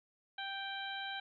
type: harmonic tone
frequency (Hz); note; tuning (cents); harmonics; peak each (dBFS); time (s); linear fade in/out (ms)
784; G5; 0; 1 / 2 / 3 / 4 / 5; -44 / -43 / -50 / -46 / -47; 0.38-1.2; 5
effects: none